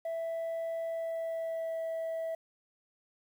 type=tone with pitch glide; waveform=sine; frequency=660 to 653.2 Hz; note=E5 to E5; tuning=+2 to -16 cents; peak=-30 dBFS; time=0.05-2.35 s; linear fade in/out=5 ms; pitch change=-18 cents; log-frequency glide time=0.89-1.82 s; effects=tanh soft clip ceiling -32 dBFS + 10-bit